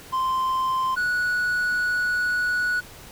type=tone pair in turn; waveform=triangle; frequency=1041 / 1468.6 Hz; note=C6 / F#6; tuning=-9 / -13 cents; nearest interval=tritone; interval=596 cents; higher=second; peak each=-19 dBFS; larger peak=neither; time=0.12-0.96 / 0.96-2.81 s; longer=second; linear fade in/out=20 ms; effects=pink hiss -44 dBFS RMS until 3.11 s

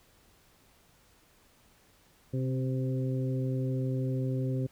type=harmonic tone with a mistuned harmonic; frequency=130 Hz; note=C3; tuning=11 cents flat; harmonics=1 / 2 / 3 / 4; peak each=-29 / -35 / -39 / -41 dBFS; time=2.33-4.67 s; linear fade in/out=10 ms; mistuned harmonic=2; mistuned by=+17 cents; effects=pink hiss -63 dBFS RMS until 4.71 s

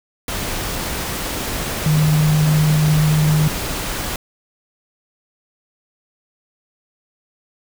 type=tone in noise; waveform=sine; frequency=153.2 Hz; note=D#3; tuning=27 cents flat; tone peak=-12 dBFS; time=1.86-3.48 s; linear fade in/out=2 ms; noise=pink; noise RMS=-24 dBFS; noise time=0.28-4.16 s; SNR=+9 dB; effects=none

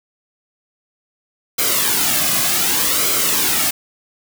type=noise with flanger; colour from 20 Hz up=white; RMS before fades=-17 dBFS; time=1.58-3.71 s; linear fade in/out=10 ms; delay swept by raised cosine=1.1 to 2.2 ms; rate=0.66 Hz; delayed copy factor=-0.6; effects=none

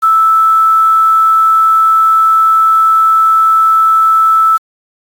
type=tone with quantisation; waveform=sine; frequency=1315 Hz; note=E6; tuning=5 cents flat; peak=-5 dBFS; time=0.02-4.58 s; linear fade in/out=20 ms; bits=5; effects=AAC 64 kbps

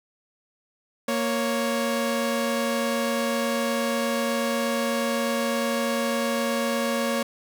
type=tone pair together; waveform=sawtooth; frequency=233.1 / 554.4 Hz; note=A#3 / C#5; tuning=0 / 0 cents; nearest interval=octave + minor third; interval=1500 cents; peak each=-22 dBFS; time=1.08-7.23 s; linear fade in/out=5 ms; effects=none

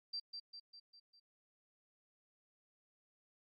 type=tone with echo; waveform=sine; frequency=4700 Hz; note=D8; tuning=1 cent sharp; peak=-39 dBFS; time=0.13-0.2 s; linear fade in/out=10 ms; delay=200 ms; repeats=5; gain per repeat=-5 dB; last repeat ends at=1.2 s; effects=AAC 48 kbps

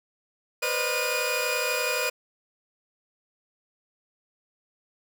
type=tone cluster; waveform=sawtooth; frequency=491.1 / 523 / 608 / 1426 / 2461 Hz; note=B4 / C5 / D#5 / F6 / D#7; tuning=-10 / -1 / -40 / +36 / -20 cents; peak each=-27 / -30 / -29 / -30 / -25 dBFS; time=0.62-2.1 s; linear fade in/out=10 ms; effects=none

